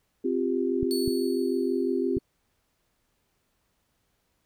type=chord; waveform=sine; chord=C suspended fourth; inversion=none; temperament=equal with one note detuned; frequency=261.6 / 349.2 / 395.2 Hz; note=C4 / F4 / G4; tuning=0 / 0 / +14 cents; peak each=-28 dBFS; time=0.24-2.19 s; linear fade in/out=10 ms
type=clicks; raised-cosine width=5 ms; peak=-19 dBFS; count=3; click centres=0.829 / 1.078 / 2.169 s
type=tone with exponential decay; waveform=sawtooth; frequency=4435 Hz; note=C#8; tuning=in tune; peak=-28 dBFS; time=0.91-2.2 s; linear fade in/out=0 ms; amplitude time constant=280 ms
effects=pink hiss -73 dBFS RMS until 4.45 s